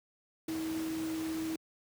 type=tone in noise; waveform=sine; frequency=320.4 Hz; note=E4; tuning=49 cents flat; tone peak=-33 dBFS; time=0.48-1.56 s; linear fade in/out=5 ms; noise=pink; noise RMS=-44 dBFS; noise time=0.48-1.56 s; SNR=+8 dB; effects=high-pass 100 Hz 12 dB/octave